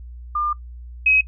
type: tone pair in turn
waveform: sine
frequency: 1200 / 2543 Hz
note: D6 / D#7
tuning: +37 / +37 cents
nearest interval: octave + minor second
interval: 1300 cents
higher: second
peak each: -19 / -12 dBFS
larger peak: second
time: 0.35-0.53 / 1.06-1.21 s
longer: first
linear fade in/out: 5 ms
effects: noise-tail reverb RT60 0.1 s tail -20 dB re dry + added 60 Hz sine -34 dBFS peak until 1.27 s